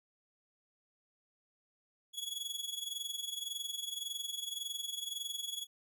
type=tone with amplitude modulation; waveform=sawtooth; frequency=3363 Hz; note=G#7; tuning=21 cents sharp; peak=-32 dBFS; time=2.13-5.67 s; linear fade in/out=50 ms; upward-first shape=sine; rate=21.8 Hz; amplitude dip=75%; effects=none